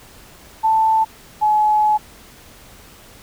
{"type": "tone pair in turn", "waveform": "sine", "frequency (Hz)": [883, 850.4], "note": ["A5", "G#5"], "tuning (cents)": [6, 41], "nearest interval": "minor second", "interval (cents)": 65, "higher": "first", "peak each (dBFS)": -12, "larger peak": "neither", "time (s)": [[0.63, 1.05], [1.41, 1.98]], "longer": "second", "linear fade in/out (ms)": 20, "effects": ["pink hiss -44 dBFS RMS until 3.22 s"]}